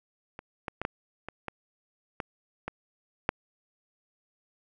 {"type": "clicks", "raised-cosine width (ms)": 0.5, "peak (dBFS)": [-25, -18, -17, -13, -22, -19, -17, -18, -8], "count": 9, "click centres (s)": [0.391, 0.682, 0.816, 0.851, 1.286, 1.483, 2.202, 2.68, 3.291], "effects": []}